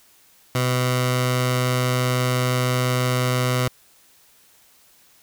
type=tone with notch filter; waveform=15% pulse; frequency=125.9 Hz; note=B2; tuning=34 cents sharp; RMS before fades=-21 dBFS; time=0.55-3.68 s; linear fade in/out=2 ms; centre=310 Hz; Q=0.98; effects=white hiss -55 dBFS RMS until 5.22 s